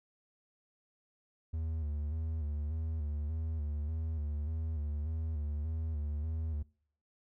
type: tone with vibrato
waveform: triangle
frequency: 77 Hz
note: D#2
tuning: 17 cents flat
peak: -31 dBFS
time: 1.53-6.63 s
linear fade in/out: 10 ms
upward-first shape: square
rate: 1.7 Hz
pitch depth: 67 cents each way
effects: noise-tail reverb RT60 0.6 s tail -25 dB re dry